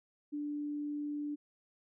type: tone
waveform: sine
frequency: 293.7 Hz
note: D4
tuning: in tune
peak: -35 dBFS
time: 0.32-1.36 s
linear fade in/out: 20 ms
effects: none